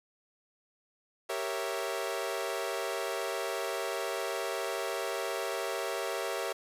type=chord; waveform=sawtooth; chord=G diminished seventh; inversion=none; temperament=equal; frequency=392 / 466.2 / 554.4 / 659.3 Hz; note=G4 / Bb4 / Db5 / Fb5; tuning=0 / 0 / 0 / 0 cents; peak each=-34 dBFS; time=1.29-6.53 s; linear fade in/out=10 ms; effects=resampled to 32000 Hz + 9-bit